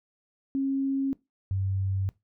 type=tone pair in turn; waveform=sine; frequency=271.5 / 96.35 Hz; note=C#4 / G2; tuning=-36 / -29 cents; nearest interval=octave + tritone; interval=1793 cents; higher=first; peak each=-24 / -25 dBFS; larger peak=first; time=0.55-1.13 / 1.51-2.09 s; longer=neither; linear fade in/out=0 ms; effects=noise-tail reverb RT60 0.2 s tail -20 dB re dry